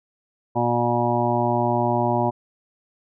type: harmonic tone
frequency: 120 Hz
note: B2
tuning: 49 cents flat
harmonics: 1 / 2 / 3 / 5 / 6 / 7 / 8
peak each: -26 / -26 / -26 / -26 / -26 / -26 / -26 dBFS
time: 0.55-2.31 s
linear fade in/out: 20 ms
effects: none